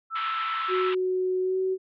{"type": "tone", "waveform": "sine", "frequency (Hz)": 1323, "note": "E6", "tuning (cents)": 6, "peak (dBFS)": -27, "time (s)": [0.1, 0.93], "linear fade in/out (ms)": 50}
{"type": "band-pass noise", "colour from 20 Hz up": "pink", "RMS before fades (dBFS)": -35, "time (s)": [0.15, 0.95], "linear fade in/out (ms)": 10, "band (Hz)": [1000, 3500], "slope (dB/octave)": 48}
{"type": "tone with pitch glide", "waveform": "sine", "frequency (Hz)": [370, 376.5], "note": ["F#4", "F#4"], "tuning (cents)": [0, 30], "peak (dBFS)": -23, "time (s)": [0.68, 1.78], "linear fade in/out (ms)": 50, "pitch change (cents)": 30, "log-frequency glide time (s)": [1.41, 1.58]}
{"effects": []}